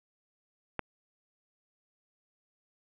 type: click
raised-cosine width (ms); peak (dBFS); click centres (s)
0.5; -16; 0.793
effects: resampled to 8000 Hz + 9-bit